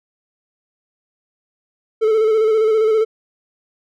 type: tone with vibrato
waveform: triangle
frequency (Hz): 437.6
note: A4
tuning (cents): -9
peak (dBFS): -10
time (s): 2.01-3.05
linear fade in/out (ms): 20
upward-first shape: square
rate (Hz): 15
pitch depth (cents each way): 32
effects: none